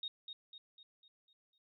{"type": "tone with echo", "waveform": "sine", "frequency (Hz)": 3729, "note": "A#7", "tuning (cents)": 0, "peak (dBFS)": -38, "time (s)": [0.03, 0.08], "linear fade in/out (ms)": 2, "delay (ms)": 250, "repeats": 6, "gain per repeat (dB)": -6, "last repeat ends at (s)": 1.58, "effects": []}